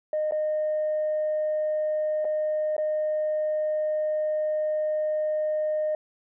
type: tone with dropouts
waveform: sine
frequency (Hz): 614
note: D#5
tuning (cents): -23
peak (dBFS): -22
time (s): 0.13-5.95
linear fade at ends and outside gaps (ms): 2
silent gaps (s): 0.311-0.321 / 2.246-2.251 / 2.766-2.78
effects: tanh soft clip ceiling -20 dBFS